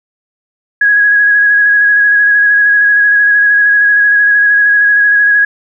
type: tone with vibrato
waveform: sine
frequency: 1661.2 Hz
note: G#6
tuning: in tune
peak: -5 dBFS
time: 0.81-5.45 s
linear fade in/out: 5 ms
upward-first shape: square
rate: 13 Hz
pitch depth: 16 cents each way
effects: none